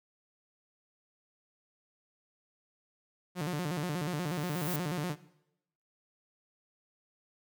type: tone with vibrato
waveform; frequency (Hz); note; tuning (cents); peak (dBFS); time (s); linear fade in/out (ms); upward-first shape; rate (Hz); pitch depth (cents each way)
sawtooth; 163; E3; -19; -28; 3.35-5.16; 50; square; 8.3; 170
type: noise with exponential growth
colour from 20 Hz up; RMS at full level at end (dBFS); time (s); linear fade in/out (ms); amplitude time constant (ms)
violet; -35; 4.07-4.76; 2; 150
effects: noise-tail reverb RT60 0.8 s tail -18 dB re dry